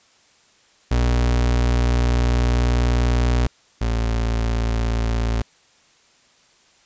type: tone pair in turn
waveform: 35% pulse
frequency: 60.3 / 56.92 Hz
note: B1 / A#1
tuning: -41 / -41 cents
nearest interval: minor second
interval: 100 cents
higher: first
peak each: -14 / -17 dBFS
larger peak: first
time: 0.91-3.47 / 3.81-5.42 s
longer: first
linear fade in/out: 5 ms
effects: white hiss -56 dBFS RMS until 6.85 s + resampled to 16000 Hz